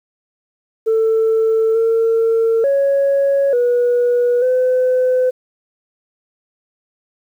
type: tone with pitch steps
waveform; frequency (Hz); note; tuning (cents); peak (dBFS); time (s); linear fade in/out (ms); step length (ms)
sine; 445.3 / 453.7 / 555 / 485.6 / 508; A4 / A#4 / C#5 / B4 / B4; +21 / -47 / +2 / -29 / +49; -10; 0.86-5.31; 20; 890
effects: tanh soft clip ceiling -9 dBFS + 8-bit